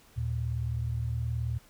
sine tone pair together, 77.51 / 116.54 Hz, D#2 / A#2, -6 / 0 cents, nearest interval perfect fifth, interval 706 cents, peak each -33 / -30 dBFS, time 0.16-1.59 s, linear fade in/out 20 ms, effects pink hiss -59 dBFS RMS until 1.69 s

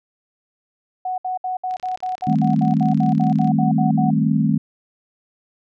sine tone bursts, 740 Hz, F#5, in tune, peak -21 dBFS, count 16, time 1.05-4.105 s, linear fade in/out 5 ms, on 130 ms, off 65 ms
click train, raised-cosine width 0.2 ms, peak -26 dBFS, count 61, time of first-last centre 1.71-3.475 s, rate 34 Hz
sine chord, A half-diminished seventh, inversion second, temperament just, 158.4 / 198 / 220 / 264 Hz, Eb3 / G3 / A3 / C4, +31 / +18 / 0 / +16 cents, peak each -19 / -22 / -19 / -22 dBFS, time 2.27-4.58 s, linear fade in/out 5 ms
effects none

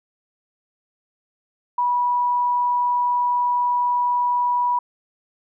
sine tone, 976 Hz, B5, 21 cents flat, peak -17 dBFS, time 1.78-4.79 s, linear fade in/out 5 ms, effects none

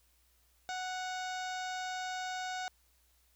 harmonic tone with a mistuned harmonic, 740 Hz, F#5, in tune, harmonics 1 / 2 / 3 / 4 / 5 / 6 / 7 / 8 / 9 / 10, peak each -38 / -42 / -49 / -52 / -48 / -53 / -53 / -53 / -56 / -55 dBFS, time 0.69-2.68 s, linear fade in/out 0 ms, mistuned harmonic 4, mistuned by -37 cents, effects added 60 Hz sine -70 dBFS peak until 3.35 s + white hiss -71 dBFS RMS until 3.35 s

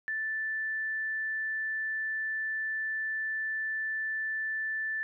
sine tone, 1760 Hz, A6, in tune, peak -30 dBFS, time 0.08-5.03 s, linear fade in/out 0 ms, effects none

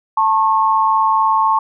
sine tone pair together, 884.2 / 1088 Hz, A5 / C#6, +8 / -33 cents, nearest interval major third, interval 359 cents, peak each -14 dBFS, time 0.17-1.59 s, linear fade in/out 5 ms, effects none

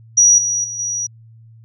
sine tone with level steps, 5800 Hz, F#8, 35 cents flat, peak -7 / -16 / -24 / -19 dBFS, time 0.17-1.07 s, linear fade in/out 10 ms, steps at 0.38 / 0.64 / 0.79 s, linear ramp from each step 2 ms, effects added 113 Hz sine -41 dBFS peak until 1.64 s

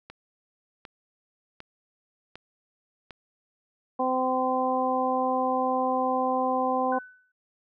click train, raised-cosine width 0.3 ms, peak -25 dBFS, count 5, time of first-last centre 0.1-3.108 s, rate 1.33 Hz
harmonic tone, 257.4 Hz, C4, 28 cents flat, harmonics 1 / 2 / 3 / 4, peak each -30 / -28 / -27 / -29 dBFS, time 3.99-6.99 s, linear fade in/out 10 ms
sine tone with exponential decay, 1500 Hz, F#6, 23 cents sharp, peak -31 dBFS, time 6.92-7.32 s, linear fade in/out 5 ms, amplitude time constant 85 ms
effects none

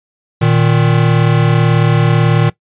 square tone pair together, 116.54 / 154.8 Hz, A#2 / D#3, 0 / -9 cents, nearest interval perfect fourth, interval 491 cents, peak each -12 dBFS, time 0.41-2.5 s, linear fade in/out 10 ms, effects noise-tail reverb RT60 0.1 s tail -19 dB re dry + resampled to 8000 Hz

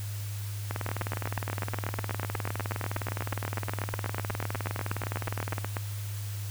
two click trains, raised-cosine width 0.5 ms, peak -16 / -17 dBFS, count 41 / 96, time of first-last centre 0.89-5.768 / 0.71-5.582 s, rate 8.2 / 19.5 Hz, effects added 102 Hz sine -33 dBFS peak until 6.5 s + white hiss -45 dBFS RMS until 6.5 s

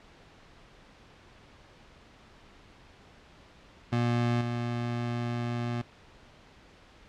25% pulse tone with level steps, 119.6 Hz, A#2, 45 cents sharp, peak -21 / -26 dBFS, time 3.92-5.82 s, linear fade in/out 10 ms, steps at 4.41 s, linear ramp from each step 5 ms, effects pink hiss -55 dBFS RMS until 7.08 s + low-pass 4000 Hz 12 dB/octave

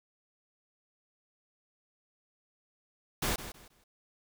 pink noise with echo, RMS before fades -31 dBFS, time 3.22-3.36 s, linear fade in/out 5 ms, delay 160 ms, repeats 3, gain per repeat -12 dB, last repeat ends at 3.84 s, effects none

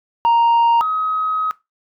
sine tone pair in turn, 932.3 / 1268.1 Hz, A#5 / D#6, 0 / +33 cents, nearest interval perfect fourth, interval 533 cents, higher second, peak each -8 / -16 dBFS, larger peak first, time 0.25-0.81 / 0.81-1.51 s, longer second, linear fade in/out 0 ms, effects noise-tail reverb RT60 0.2 s tail -18 dB re dry + tanh soft clip ceiling -10 dBFS

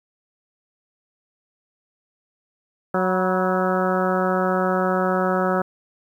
harmonic tone with a mistuned harmonic, 185 Hz, F#3, in tune, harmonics 1 / 2 / 3 / 4 / 5 / 6 / 7 / 8 / 9, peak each -24 / -25 / -24 / -27 / -30 / -35 / -26 / -31 / -36 dBFS, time 2.94-5.62 s, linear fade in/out 5 ms, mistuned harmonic 5, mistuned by +61 cents, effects 9-bit

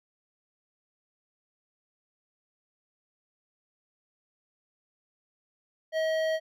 triangle tone with hard clipping, 637 Hz, D#5, 41 cents sharp, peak -27 dBFS, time 5.92-6.4 s, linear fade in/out 50 ms, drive 16 dB, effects none

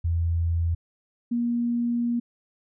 sine tone pair in turn, 84 / 237.6 Hz, E2 / A#3, +33 / +33 cents, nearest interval octave + tritone, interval 1800 cents, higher second, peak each -21 / -22 dBFS, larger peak first, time 0.04-0.75 / 1.31-2.2 s, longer second, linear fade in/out 10 ms, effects none

